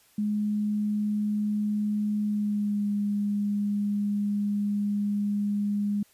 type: tone with pitch glide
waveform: sine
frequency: 209.3 to 204.8 Hz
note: G#3 to G#3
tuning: +14 to -24 cents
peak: -24 dBFS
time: 0.18-6.03 s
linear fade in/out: 5 ms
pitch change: -38 cents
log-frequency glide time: 2.23-2.89 s
effects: white hiss -61 dBFS RMS until 6.13 s + resampled to 32000 Hz